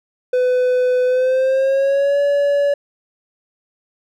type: tone with pitch glide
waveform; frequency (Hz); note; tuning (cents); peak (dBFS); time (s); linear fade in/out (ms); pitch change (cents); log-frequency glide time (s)
triangle; 502 to 570; B4 to C#5; +28 to +48; -11; 0.33-2.74; 5; +220; 1.05-2.2
effects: none